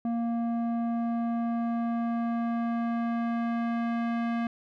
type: tone with low-pass filter sweep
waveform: square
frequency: 233.1 Hz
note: A#3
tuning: in tune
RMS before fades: -29 dBFS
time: 0.05-4.47 s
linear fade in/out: 2 ms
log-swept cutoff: 680 to 2000 Hz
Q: 1
effects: none